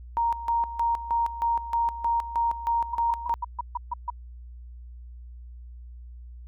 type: tone with tremolo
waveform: sine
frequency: 932.3 Hz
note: A#5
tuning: in tune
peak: -21 dBFS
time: 0.17-3.34 s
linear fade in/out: 0 ms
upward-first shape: square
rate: 3.2 Hz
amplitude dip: 75%
type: tone bursts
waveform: sine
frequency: 963 Hz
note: B5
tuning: 44 cents flat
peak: -25 dBFS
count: 8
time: 2.93-4.102 s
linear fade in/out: 5 ms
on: 24 ms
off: 140 ms
effects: added 60 Hz sine -40 dBFS peak until 6.47 s